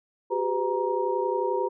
sine tone cluster, 370.8 / 402 / 504 / 940 Hz, F#4 / G4 / B4 / A#5, +4 / +44 / +35 / +14 cents, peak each -29 dBFS, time 0.3-1.69 s, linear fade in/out 20 ms, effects none

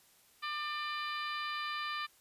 harmonic tone with a mistuned harmonic, 597 Hz, D5, 28 cents sharp, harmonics 2 / 3 / 4 / 5 / 6 / 7 / 8, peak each -38 / -42 / -44 / -46 / -48 / -49 / -50 dBFS, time 0.42-2.07 s, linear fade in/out 20 ms, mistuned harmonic 7, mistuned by -52 cents, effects white hiss -65 dBFS RMS until 2.2 s + resampled to 32000 Hz

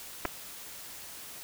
clicks, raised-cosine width 0.5 ms, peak -15 dBFS, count 2, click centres 0.252 / 0.255 s, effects white hiss -45 dBFS RMS until 1.43 s

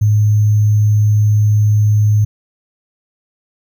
sine tone with sample-and-hold, 105.7 Hz, G#2, 31 cents sharp, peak -8 dBFS, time 0.01-2.25 s, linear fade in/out 10 ms, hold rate 6300 Hz, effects none

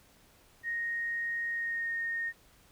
sine tone with pitch glide, 1864.7 to 1846.5 Hz, A#6 to A#6, 0 to -17 cents, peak -31 dBFS, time 0.63-2.33 s, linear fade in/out 50 ms, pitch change -17 cents, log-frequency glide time 1.5-1.94 s, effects pink hiss -62 dBFS RMS until 2.71 s

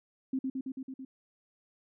sine tone with echo, 263.6 Hz, C4, 13 cents sharp, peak -28 dBFS, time 0.33-0.39 s, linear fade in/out 5 ms, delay 110 ms, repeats 6, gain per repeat -2 dB, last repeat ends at 1.05 s, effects none

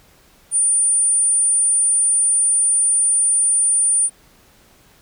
sine tone, 9290 Hz, D9, 20 cents flat, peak -13 dBFS, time 0.51-4.1 s, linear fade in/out 50 ms, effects pink hiss -52 dBFS RMS until 5.01 s

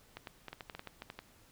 clicks, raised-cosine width 0.3 ms, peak -27 dBFS, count 12, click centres 0.17 / 0.272 / 0.483 / 0.53 / 0.608 / 0.698 / 0.75 / 0.794 / 0.873 / 1.021 / 1.101 / 1.19 s, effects pink hiss -63 dBFS RMS until 1.51 s

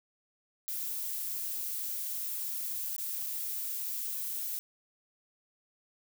violet noise with dropouts, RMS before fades -36 dBFS, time 0.68-4.59 s, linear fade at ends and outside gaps 0 ms, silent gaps 2.964-2.982 / 3.264-3.268 s, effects none

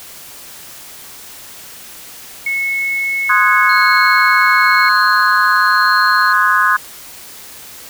sine tone, 2192 Hz, C#7, 20 cents flat, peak -15 dBFS, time 2.46-4.89 s, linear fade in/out 5 ms
sine chord, Ab dominant seventh, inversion first, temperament equal, 1046.5 / 1244.5 / 1480 / 1661.2 Hz, C6 / Eb6 / Gb6 / Ab6, 0 / 0 / 0 / 0 cents, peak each -15 dBFS, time 3.29-6.77 s, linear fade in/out 10 ms
sine tone with tremolo, 4207 Hz, C8, 9 cents sharp, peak -20 dBFS, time 3.69-6.33 s, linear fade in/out 5 ms, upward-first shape sine, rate 0.99 Hz, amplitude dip 50%
effects white hiss -35 dBFS RMS until 7.89 s

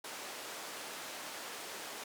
pink band-pass noise, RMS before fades -45 dBFS, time 0.04-2.04 s, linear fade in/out 5 ms, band 440 to 12000 Hz, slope 12 dB/octave, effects none

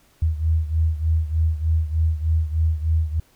sine beating tone pair, 79.1 / 82.4 Hz, D#2 / E2, +29 / 0 cents, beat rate 3.3 Hz, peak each -19 / -23 dBFS, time 0.22-3.2 s, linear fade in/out 5 ms, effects pink hiss -58 dBFS RMS until 3.35 s

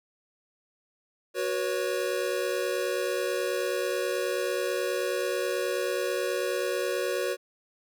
square chord, F# suspended fourth, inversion none, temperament equal with one note detuned, 370 / 485.1 / 554.4 Hz, F#4 / B4 / C#5, 0 / -31 / 0 cents, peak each -32 dBFS, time 1.34-7.37 s, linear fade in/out 50 ms, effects none

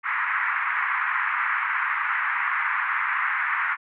white band-pass noise, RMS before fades -25 dBFS, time 0.03-3.77 s, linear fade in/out 50 ms, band 990 to 2100 Hz, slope 48 dB/octave, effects none

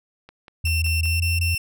click train, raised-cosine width 0.3 ms, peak -27 dBFS, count 5, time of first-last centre 0.29-1.056 s, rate 5.22 Hz
sine tone with pitch glide, 82.41 to 86.06 Hz, E2 to F2, 0 to -25 cents, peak -20 dBFS, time 0.64-1.55 s, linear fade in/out 5 ms, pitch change +75 cents, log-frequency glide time 1.04-1.22 s
sawtooth tone bursts, 2700 Hz, E7, 41 cents sharp, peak -20 dBFS, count 5, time 0.65-1.58 s, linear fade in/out 5 ms, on 170 ms, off 20 ms
effects none

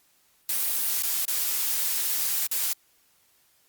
blue noise with dropouts, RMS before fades -26 dBFS, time 0.49-2.73 s, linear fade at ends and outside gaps 2 ms, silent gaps 1.024-1.033 / 1.252-1.28 / 2.468-2.513 s, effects white hiss -64 dBFS RMS until 3.68 s + Opus 48 kbps

